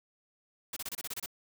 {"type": "noise bursts", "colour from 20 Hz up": "white", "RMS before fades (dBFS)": -38, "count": 9, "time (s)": [0.73, 1.261], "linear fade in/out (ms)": 5, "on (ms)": 35, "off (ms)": 27, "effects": []}